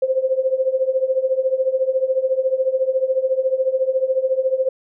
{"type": "tone with tremolo", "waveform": "sine", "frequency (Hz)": 523.3, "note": "C5", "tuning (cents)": 0, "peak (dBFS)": -12, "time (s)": [0.02, 4.69], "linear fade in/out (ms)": 5, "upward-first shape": "triangle", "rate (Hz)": 14, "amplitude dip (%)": 90, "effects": []}